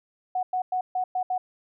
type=tone bursts at uneven times; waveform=sine; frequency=738 Hz; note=F#5; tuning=5 cents flat; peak=-23 dBFS; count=6; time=0.35-0.43 / 0.53-0.62 / 0.72-0.81 / 0.95-1.04 / 1.15-1.23 / 1.3-1.38 s; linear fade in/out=5 ms; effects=none